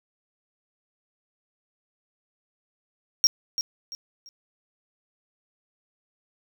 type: tone with echo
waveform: triangle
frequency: 5588 Hz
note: F8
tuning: in tune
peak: -13 dBFS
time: 3.24-3.27 s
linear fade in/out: 0 ms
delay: 340 ms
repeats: 3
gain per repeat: -10 dB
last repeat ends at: 4.29 s
effects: none